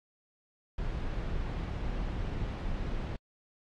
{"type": "noise", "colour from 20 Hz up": "brown", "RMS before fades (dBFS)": -34, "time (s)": [0.78, 3.16], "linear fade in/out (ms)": 2, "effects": ["low-pass 4000 Hz 12 dB/octave", "AAC 48 kbps"]}